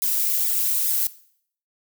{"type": "noise with flanger", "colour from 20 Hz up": "violet", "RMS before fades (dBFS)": -22, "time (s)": [0.02, 1.07], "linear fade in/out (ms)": 0, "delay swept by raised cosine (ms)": [0.68, 3.28], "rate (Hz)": 2.3, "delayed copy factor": -0.8, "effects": ["noise-tail reverb RT60 0.6 s tail -18 dB re dry"]}